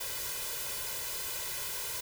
white noise with comb filter, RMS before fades -37 dBFS, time 0-2.01 s, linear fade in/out 10 ms, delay 2 ms, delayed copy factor +0.9, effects none

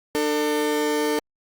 35% pulse tone pair together, 299.2 / 448.9 Hz, D4 / A4, +32 / +35 cents, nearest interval perfect fifth, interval 703 cents, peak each -23 / -21 dBFS, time 0.15-1.19 s, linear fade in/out 0 ms, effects Opus 48 kbps

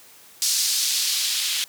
blue noise with band-pass filter sweep, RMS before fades -23 dBFS, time 0.42-1.64 s, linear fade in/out 0 ms, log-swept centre 5300 to 3300 Hz, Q 1.6, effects white hiss -49 dBFS RMS until 1.68 s + high-pass 100 Hz 12 dB/octave

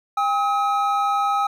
triangle tone pair together, 803.8 / 1276 Hz, G5 / D#6, +43 / +43 cents, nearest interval minor sixth, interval 800 cents, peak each -19 dBFS, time 0.17-1.47 s, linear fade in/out 5 ms, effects none

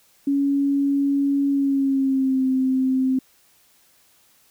sine tone with pitch glide, 279.8 to 261.1 Hz, C#4 to C4, +16 to -3 cents, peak -17 dBFS, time 0.27-3.19 s, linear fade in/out 5 ms, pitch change -119 cents, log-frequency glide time 1.49-2.46 s, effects white hiss -58 dBFS RMS until 4.5 s

